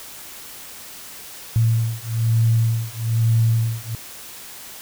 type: beating tone pair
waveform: sine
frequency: 113.3 / 114.4 Hz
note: A#2 / A#2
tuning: -49 / -32 cents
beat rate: 1.1 Hz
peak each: -19 dBFS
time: 1.56-3.95 s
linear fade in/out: 0 ms
effects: white hiss -38 dBFS RMS until 4.81 s